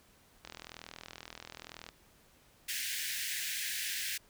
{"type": "click train", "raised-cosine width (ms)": 0.2, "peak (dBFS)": -27, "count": 60, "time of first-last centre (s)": [0.45, 1.889], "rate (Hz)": 41}
{"type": "high-pass noise", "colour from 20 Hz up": "pink", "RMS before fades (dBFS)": -37, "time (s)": [2.68, 4.18], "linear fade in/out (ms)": 10, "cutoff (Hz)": 1600, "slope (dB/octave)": 96}
{"effects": ["pink hiss -64 dBFS RMS until 4.29 s"]}